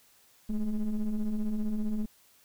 triangle ring-modulated tone, 103.4 Hz, G#2, 7 cents flat, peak -22 dBFS, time 0.49-2.06 s, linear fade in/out 10 ms, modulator 111 Hz, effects white hiss -62 dBFS RMS until 2.44 s

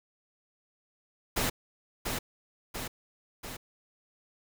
pink noise with echo, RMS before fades -29 dBFS, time 1.36-1.5 s, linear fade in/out 10 ms, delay 690 ms, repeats 3, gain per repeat -4 dB, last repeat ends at 3.57 s, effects none

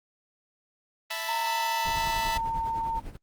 10% pulse chord, E suspended fourth, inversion none, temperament just, 659.3 / 879 / 988.9 Hz, E5 / A5 / B5, 0 / -2 / +2 cents, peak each -27 dBFS, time 1.1-2.38 s, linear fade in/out 10 ms
sine tone with pitch glide, 917 to 907.5 Hz, A#5 to A#5, -29 to -47 cents, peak -27 dBFS, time 1.28-3 s, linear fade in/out 10 ms, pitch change -18 cents, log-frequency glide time 1.53-2.39 s
brown noise with tremolo, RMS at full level -35 dBFS, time 1.85-3.17 s, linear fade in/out 10 ms, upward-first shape sine, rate 10 Hz, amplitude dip 70%
effects Opus 24 kbps

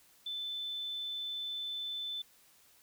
sine tone, 3520 Hz, A7, in tune, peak -36 dBFS, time 0.26-2.22 s, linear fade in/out 5 ms, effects white hiss -64 dBFS RMS until 2.82 s

